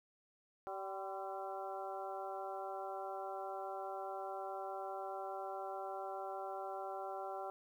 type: harmonic tone with a mistuned harmonic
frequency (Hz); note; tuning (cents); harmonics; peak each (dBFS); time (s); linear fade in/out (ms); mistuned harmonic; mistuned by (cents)
193.2; G3; -25; 2 / 3 / 4 / 5 / 6 / 7; -48 / -47 / -44 / -52 / -55 / -51; 0.67-7.5; 0; 5; +87
effects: 12-bit